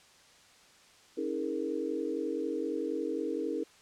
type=chord; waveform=sine; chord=A# half-diminished seventh; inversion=first; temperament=equal with one note detuned; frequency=277.2 / 321.2 / 415.3 / 466.2 Hz; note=C#4 / E4 / G#4 / A#4; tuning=0 / -45 / 0 / 0 cents; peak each=-38 / -35 / -37 / -36 dBFS; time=1.17-3.64 s; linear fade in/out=10 ms; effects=white hiss -59 dBFS RMS until 3.81 s + low-pass 7000 Hz 12 dB/octave